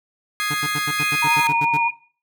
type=chord; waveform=30% pulse; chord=Ab major; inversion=second; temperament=equal; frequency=1244.5 / 1661.2 / 2093 Hz; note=Eb6 / Ab6 / C7; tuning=0 / 0 / 0 cents; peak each=-23 dBFS; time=0.4-1.47 s; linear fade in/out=0 ms
type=tone bursts; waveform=25% pulse; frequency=146.83 Hz; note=D3; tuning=in tune; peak=-21 dBFS; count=11; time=0.5-1.776 s; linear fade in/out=10 ms; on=46 ms; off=77 ms
type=tone with pitch glide; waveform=sine; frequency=2490 to 2444 Hz; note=D#7 to D#7; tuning=+1 to -32 cents; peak=-19 dBFS; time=0.98-1.91 s; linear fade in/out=10 ms; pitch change=-33 cents; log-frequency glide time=1.21-1.68 s
type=tone with vibrato; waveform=sine; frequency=932.3 Hz; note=A#5; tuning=in tune; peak=-18 dBFS; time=1.22-1.89 s; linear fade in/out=10 ms; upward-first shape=triangle; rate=11 Hz; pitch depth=30 cents each way
effects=noise-tail reverb RT60 0.4 s tail -17 dB re dry